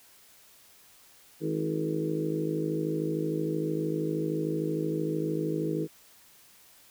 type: harmonic tone with a mistuned harmonic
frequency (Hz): 53.1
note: G#1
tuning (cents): +39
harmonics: 3 / 4 / 5 / 6 / 7 / 8 / 9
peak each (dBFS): -33 / -42 / -42 / -31 / -39 / -34 / -37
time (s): 1.4-5.88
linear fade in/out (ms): 50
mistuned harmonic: 7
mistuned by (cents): -26
effects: white hiss -57 dBFS RMS until 6.9 s